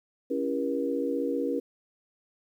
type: chord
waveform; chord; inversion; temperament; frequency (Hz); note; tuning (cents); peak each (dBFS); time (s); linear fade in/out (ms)
sine; C# diminished seventh; none; just; 277.2 / 332.6 / 399.1 / 479; C#4 / E4 / G4 / Bb4; 0 / +16 / +31 / +47; -30 / -34 / -35 / -30; 0.3-1.6; 10
effects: 10-bit